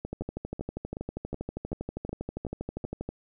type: two click trains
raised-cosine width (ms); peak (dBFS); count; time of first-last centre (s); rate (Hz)
2; -22 / -20; 8 / 39; 0.22-2.842 / 0.05-3.09; 2.67 / 12.5
effects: none